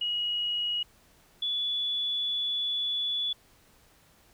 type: tone pair in turn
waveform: sine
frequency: 2900 / 3433 Hz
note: F#7 / A7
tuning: -35 / -43 cents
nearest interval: minor third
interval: 292 cents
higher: second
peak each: -27 dBFS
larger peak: neither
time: 0.01-0.83 / 1.42-3.33 s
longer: second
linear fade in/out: 5 ms
effects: pink hiss -61 dBFS RMS until 4.33 s